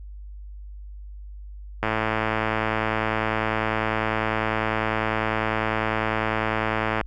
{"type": "click train", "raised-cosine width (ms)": 0.5, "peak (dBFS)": -8, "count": 571, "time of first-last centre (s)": [1.83, 7.012], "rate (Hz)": 110, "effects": ["added 50 Hz sine -36 dBFS peak until 7.06 s", "Opus 48 kbps"]}